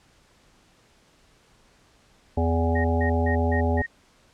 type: harmonic tone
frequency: 82.9 Hz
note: E2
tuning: 10 cents sharp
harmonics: 1 / 3 / 5 / 7 / 9 / 10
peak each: -22 / -27 / -29 / -30 / -32 / -32 dBFS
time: 2.37-3.82 s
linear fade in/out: 5 ms
type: tone bursts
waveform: sine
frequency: 1864.7 Hz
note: A#6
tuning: in tune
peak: -28 dBFS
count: 5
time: 2.75-3.865 s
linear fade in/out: 10 ms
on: 95 ms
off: 160 ms
effects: pink hiss -59 dBFS RMS until 4.33 s + low-pass 8000 Hz 12 dB/octave